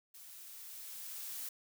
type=noise with level ramp; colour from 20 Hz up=blue; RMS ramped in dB=-54 to -42 dBFS; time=0.14-1.49 s; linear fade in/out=5 ms; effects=none